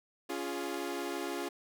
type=chord; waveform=sawtooth; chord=Db major; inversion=none; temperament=equal with one note detuned; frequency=280.9 / 349.2 / 415.3 Hz; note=Db4 / F4 / Ab4; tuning=+23 / 0 / 0 cents; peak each=-36 / -34 / -37 dBFS; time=0.29-1.49 s; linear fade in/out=10 ms; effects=none